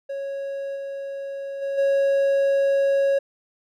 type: tone with level steps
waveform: triangle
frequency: 552 Hz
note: C#5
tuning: 7 cents flat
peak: -25 / -27 / -22 / -15 dBFS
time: 0.09-3.19 s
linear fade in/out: 10 ms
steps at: 0.75 / 1.61 / 1.77 s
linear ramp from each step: 20 ms
effects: none